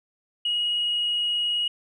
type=tone with vibrato; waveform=sine; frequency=2893 Hz; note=F#7; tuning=40 cents flat; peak=-21 dBFS; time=0.45-1.68 s; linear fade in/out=5 ms; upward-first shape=sine; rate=19 Hz; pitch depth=8 cents each way; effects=tanh soft clip ceiling -18 dBFS